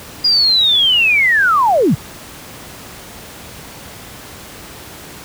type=linear sweep; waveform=sine; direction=down; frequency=4903 to 103 Hz; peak=-9 dBFS; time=0.24-1.95 s; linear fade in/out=10 ms; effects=pink hiss -34 dBFS RMS until 5.24 s + high-pass 60 Hz 12 dB/octave